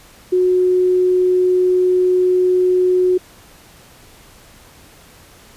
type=tone; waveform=sine; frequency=365.3 Hz; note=F#4; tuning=22 cents flat; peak=-11 dBFS; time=0.32-3.18 s; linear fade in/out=10 ms; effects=pink hiss -45 dBFS RMS until 5.56 s + resampled to 32000 Hz